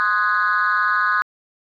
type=chord; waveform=sine; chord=Ab dominant seventh; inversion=first; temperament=equal; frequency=1046.5 / 1244.5 / 1480 / 1661.2 Hz; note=C6 / Eb6 / Gb6 / Ab6; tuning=0 / 0 / 0 / 0 cents; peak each=-23 / -19 / -19 / -22 dBFS; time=0-1.22 s; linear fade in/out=0 ms; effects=tanh soft clip ceiling -10 dBFS